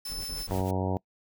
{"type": "noise with tremolo", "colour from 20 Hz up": "white", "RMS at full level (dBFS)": -44, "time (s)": [0.05, 0.71], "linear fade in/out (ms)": 5, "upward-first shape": "sine", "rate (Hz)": 6.4, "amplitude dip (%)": 65}
{"type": "tone", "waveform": "sawtooth", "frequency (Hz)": 5274, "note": "E8", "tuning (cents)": 0, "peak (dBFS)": -32, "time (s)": [0.05, 0.47], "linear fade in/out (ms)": 5}
{"type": "noise bursts", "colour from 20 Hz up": "brown", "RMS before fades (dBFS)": -39, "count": 3, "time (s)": [0.09, 0.624], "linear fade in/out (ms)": 20, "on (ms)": 160, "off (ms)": 27}
{"type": "harmonic tone", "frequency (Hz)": 93.9, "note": "F#2", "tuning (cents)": 26, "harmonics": [1, 2, 3, 4, 5, 6, 7, 8, 9, 10], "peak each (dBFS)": [-30, -33, -35, -36, -37, -38, -38, -39, -40, -40], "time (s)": [0.51, 0.97], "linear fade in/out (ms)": 0}
{"effects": ["noise-tail reverb RT60 0.1 s tail -25 dB re dry"]}